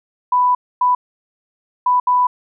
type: tone bursts at uneven times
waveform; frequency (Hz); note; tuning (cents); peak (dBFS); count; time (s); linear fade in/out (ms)
sine; 992; B5; +7; -11; 4; 0.32-0.55 / 0.81-0.95 / 1.86-2 / 2.07-2.27; 5
effects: none